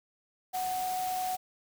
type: tone in noise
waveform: sine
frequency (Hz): 740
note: F#5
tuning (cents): 0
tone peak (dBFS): -30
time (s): 0.53-1.37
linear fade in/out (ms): 20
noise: white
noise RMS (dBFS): -41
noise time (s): 0.53-1.37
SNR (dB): +8
effects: none